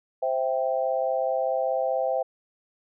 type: chord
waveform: sine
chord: C major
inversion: none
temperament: equal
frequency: 523.3 / 659.3 / 784 Hz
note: C5 / E5 / G5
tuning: 0 / 0 / 0 cents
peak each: -26 / -27 / -29 dBFS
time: 0.22-2.23 s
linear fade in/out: 10 ms
effects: none